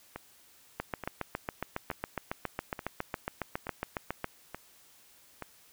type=two click trains; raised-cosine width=0.5 ms; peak=-23 / -17 dBFS; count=7 / 26; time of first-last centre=0.16-5.423 / 0.8-4.244 s; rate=1.14 / 7.26 Hz; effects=white hiss -60 dBFS RMS until 5.72 s